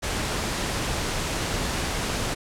pink noise, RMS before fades -27 dBFS, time 0.02-2.35 s, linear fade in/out 20 ms, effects low-pass 9000 Hz 12 dB/octave

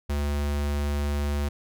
square tone, 72.4 Hz, D2, 24 cents flat, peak -25 dBFS, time 0.09-1.49 s, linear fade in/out 10 ms, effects none

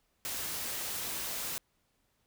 white noise, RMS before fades -37 dBFS, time 0.25-1.58 s, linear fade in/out 0 ms, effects pink hiss -75 dBFS RMS until 2.26 s

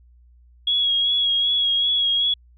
sine tone with vibrato, 3322 Hz, G#7, in tune, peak -17 dBFS, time 0.67-2.34 s, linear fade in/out 5 ms, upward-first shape sine, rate 2.6 Hz, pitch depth 28 cents each way, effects added 60 Hz sine -49 dBFS peak until 2.57 s

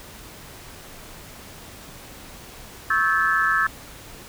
sine tone cluster, 1104 / 1304 / 1562 / 1730 Hz, C#6 / E6 / G6 / A6, -7 / -19 / -7 / -30 cents, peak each -27 / -22 / -25 / -21 dBFS, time 2.9-3.67 s, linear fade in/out 5 ms, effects pink hiss -42 dBFS RMS until 4.28 s

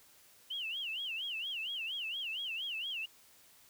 sine tone with vibrato, 2936 Hz, F#7, 14 cents flat, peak -36 dBFS, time 0.5-3.06 s, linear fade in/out 10 ms, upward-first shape sine, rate 4.3 Hz, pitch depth 210 cents each way, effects white hiss -62 dBFS RMS until 3.69 s

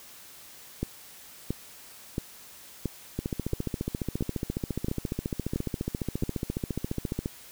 two click trains, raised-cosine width 3 ms, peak -15 / -16 dBFS, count 9 / 60, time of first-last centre 0.83-6.235 / 3.19-7.259 s, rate 1.48 / 14.5 Hz, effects white hiss -49 dBFS RMS until 7.51 s

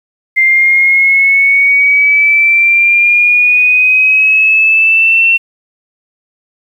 sine exponential sweep, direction up, 2093 to 2714 Hz, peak -5 dBFS, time 0.36-5.38 s, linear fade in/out 20 ms, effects 7-bit

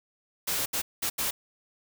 white noise bursts at uneven times, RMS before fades -29 dBFS, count 4, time 0.47-0.66 / 0.73-0.82 / 1.02-1.1 / 1.18-1.31 s, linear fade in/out 10 ms, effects none

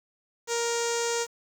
sawtooth tone with low-pass filter, 468.5 Hz, A#4, 9 cents sharp, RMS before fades -28 dBFS, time 0.47-1.27 s, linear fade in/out 50 ms, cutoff 6900 Hz, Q 4.6, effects 8-bit

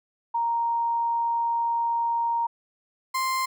sine / 35% pulse tone pair in turn, 932.3 / 1046.5 Hz, A#5 / C6, 0 / 0 cents, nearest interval major second, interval 200 cents, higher second, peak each -22 dBFS, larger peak neither, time 0.34-2.47 / 3.14-3.46 s, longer first, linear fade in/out 10 ms, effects none

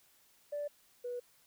sine tone pair in turn, 584 / 488.6 Hz, D5 / B4, -10 / -19 cents, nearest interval minor third, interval 309 cents, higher first, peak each -34 / -36 dBFS, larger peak first, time 0.52-0.68 / 1.04-1.2 s, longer neither, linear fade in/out 10 ms, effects tanh soft clip ceiling -31 dBFS + white hiss -67 dBFS RMS until 1.46 s

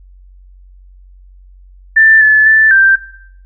sine tone with pitch steps, 1774 / 1731 / 1760 / 1571 Hz, A6 / A6 / A6 / G6, +14 / -29 / 0 / +3 cents, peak -4 dBFS, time 1.96-2.96 s, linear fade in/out 10 ms, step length 250 ms, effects noise-tail reverb RT60 0.7 s tail -17 dB re dry + added 46 Hz sine -37 dBFS peak until 3.45 s

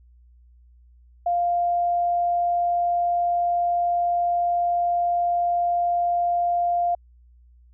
sine tone, 698.5 Hz, F5, in tune, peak -19 dBFS, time 1.26-6.95 s, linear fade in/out 5 ms, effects added 60 Hz sine -50 dBFS peak until 7.73 s

